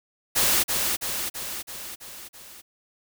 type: noise with echo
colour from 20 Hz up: white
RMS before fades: -21 dBFS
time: 0.35-0.64 s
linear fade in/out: 20 ms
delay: 330 ms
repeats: 6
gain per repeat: -4 dB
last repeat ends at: 2.62 s
effects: none